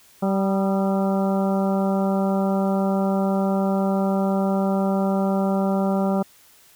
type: harmonic tone with a mistuned harmonic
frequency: 194 Hz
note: G3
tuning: 18 cents flat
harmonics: 1 / 2 / 3 / 4 / 5 / 6 / 7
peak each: -20 / -28 / -26 / -29 / -35 / -36 / -38 dBFS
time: 0.22-6.23 s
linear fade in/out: 10 ms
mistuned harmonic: 6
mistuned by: +69 cents
effects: white hiss -53 dBFS RMS until 6.75 s